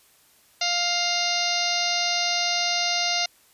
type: harmonic tone with a mistuned harmonic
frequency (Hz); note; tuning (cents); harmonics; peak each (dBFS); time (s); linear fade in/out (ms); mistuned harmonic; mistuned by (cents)
700; F5; +4; 1 / 2 / 3 / 4 / 5 / 6 / 7 / 8 / 9; -29 / -35 / -30 / -30 / -31 / -29 / -29 / -32 / -34; 0.61-3.26; 5; 5; +73
effects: white hiss -58 dBFS RMS until 3.53 s + resampled to 32000 Hz